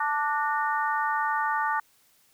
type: harmonic tone with a mistuned harmonic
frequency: 293.7 Hz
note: D4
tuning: in tune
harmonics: 3 / 4 / 5 / 6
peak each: -27 / -29 / -31 / -33 dBFS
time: 0-1.8 s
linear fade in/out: 5 ms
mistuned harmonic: 6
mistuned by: +68 cents
effects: white hiss -63 dBFS RMS until 2.33 s